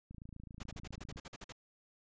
click train, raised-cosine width 5 ms, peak -37 dBFS, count 30, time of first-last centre 0.11-1.161 s, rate 27.6 Hz
pink noise bursts, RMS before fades -48 dBFS, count 12, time 0.6-1.524 s, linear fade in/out 5 ms, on 33 ms, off 48 ms
effects resampled to 16000 Hz

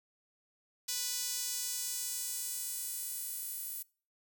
sawtooth tone with high-pass filter sweep, 493.9 Hz, B4, in tune, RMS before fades -38 dBFS, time 0.88-3.83 s, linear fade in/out 10 ms, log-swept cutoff 5300 to 12000 Hz, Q 1.2, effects noise-tail reverb RT60 0.4 s tail -24 dB re dry

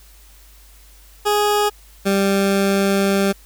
20% pulse tone pair in turn, 415.3 / 196.85 Hz, G#4 / G3, 0 / +8 cents, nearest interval octave + minor second, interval 1292 cents, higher first, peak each -10 dBFS, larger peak neither, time 1.25-1.7 / 2.05-3.33 s, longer second, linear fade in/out 20 ms, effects added 50 Hz sine -45 dBFS peak until 3.45 s + white hiss -50 dBFS RMS until 3.45 s

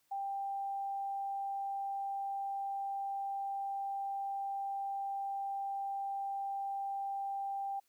sine tone, 790 Hz, G5, 13 cents sharp, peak -35 dBFS, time 0.11-7.8 s, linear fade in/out 10 ms, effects white hiss -75 dBFS RMS until 7.88 s + high-pass 60 Hz 12 dB/octave

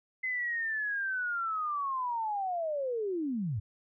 sine linear sweep, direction down, 2055 to 91.2 Hz, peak -30 dBFS, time 0.23-3.6 s, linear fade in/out 10 ms, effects none

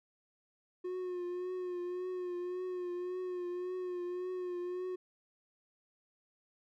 triangle tone with vibrato, 360.6 Hz, F#4, 45 cents flat, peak -34 dBFS, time 0.84-4.96 s, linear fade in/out 10 ms, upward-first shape triangle, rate 1.8 Hz, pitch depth 42 cents each way, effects none

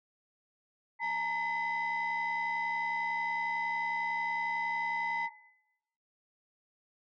sine tone cluster, 857 / 928 / 2018 Hz, A5 / A#5 / B6, -46 / -8 / +37 cents, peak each -39 / -33 / -32 dBFS, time 0.99-5.3 s, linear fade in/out 50 ms, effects noise-tail reverb RT60 0.9 s tail -19 dB re dry + tanh soft clip ceiling -26 dBFS

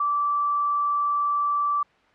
sine tone, 1163 Hz, D6, 17 cents flat, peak -20 dBFS, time 0-1.83 s, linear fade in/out 5 ms, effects white hiss -58 dBFS RMS until 2.14 s + low-pass 2000 Hz 12 dB/octave

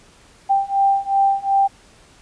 sine beating tone pair, 786 / 788.7 Hz, G5 / G5, +4 / +10 cents, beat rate 2.7 Hz, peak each -18 / -17 dBFS, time 0.49-1.68 s, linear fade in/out 20 ms, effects pink hiss -50 dBFS RMS until 2.21 s + resampled to 22050 Hz

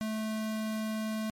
square tone, 217.8 Hz, A3, 17 cents flat, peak -32 dBFS, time 0.01-1.3 s, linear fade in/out 0 ms, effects MP3 64 kbps

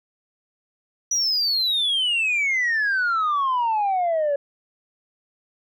sine exponential sweep, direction down, 5920 to 558 Hz, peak -17 dBFS, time 1.11-4.36 s, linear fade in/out 5 ms, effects tanh soft clip ceiling -17 dBFS

